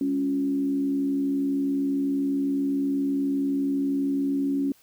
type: tone with frequency modulation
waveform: sine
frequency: 277.2 Hz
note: C#4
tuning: in tune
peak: -22 dBFS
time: 0.01-4.72 s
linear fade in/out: 2 ms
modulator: 72.4 Hz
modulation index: 0.46
effects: white hiss -59 dBFS RMS until 4.82 s